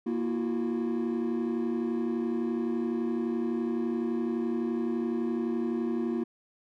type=tone cluster; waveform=triangle; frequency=235.5 / 332.7 / 364.5 Hz; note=A#3 / E4 / F#4; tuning=+18 / +16 / -26 cents; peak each=-27 / -30 / -31 dBFS; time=0.06-6.24 s; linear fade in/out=10 ms; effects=tanh soft clip ceiling -20 dBFS